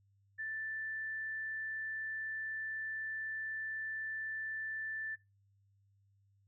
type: tone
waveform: sine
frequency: 1764 Hz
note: A6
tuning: 4 cents sharp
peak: -38 dBFS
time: 0.38-5.16 s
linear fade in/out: 20 ms
effects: noise-tail reverb RT60 0.2 s tail -18 dB re dry + added 99 Hz sine -68 dBFS peak until 6.47 s